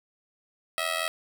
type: tone with amplitude modulation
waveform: 10% pulse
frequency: 646 Hz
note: E5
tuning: 35 cents flat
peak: -15 dBFS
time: 0.78-1.08 s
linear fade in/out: 0 ms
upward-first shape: sine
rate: 84.8 Hz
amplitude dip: 80%
effects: none